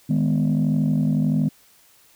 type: chord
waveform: sine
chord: G# minor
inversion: second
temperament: just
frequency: 155.74 / 207.7 / 249.2 Hz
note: D#3 / G#3 / B3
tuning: +2 / 0 / +16 cents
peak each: -19 / -21 / -21 dBFS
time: 0.09-1.49 s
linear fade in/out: 10 ms
effects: tanh soft clip ceiling -13 dBFS + white hiss -55 dBFS RMS until 2.15 s